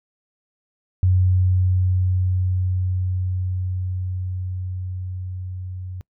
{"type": "tone with level ramp", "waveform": "sine", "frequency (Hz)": 92, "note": "F#2", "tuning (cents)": -9, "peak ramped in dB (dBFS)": [-13, -29], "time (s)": [1.03, 6.01], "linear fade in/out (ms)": 0, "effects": ["noise-tail reverb RT60 0.1 s tail -25 dB re dry"]}